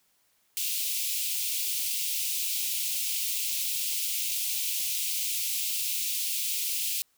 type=high-pass noise; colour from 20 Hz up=white; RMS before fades=-30 dBFS; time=0.57-7.02 s; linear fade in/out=0 ms; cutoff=2400 Hz; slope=48 dB/octave; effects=white hiss -69 dBFS RMS until 7.17 s